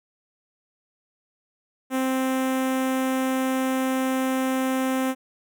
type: tone with notch filter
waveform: sawtooth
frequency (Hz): 261.6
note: C4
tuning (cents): 0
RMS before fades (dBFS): -24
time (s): 1.9-5.15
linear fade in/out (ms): 50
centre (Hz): 4500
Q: 1.2
effects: none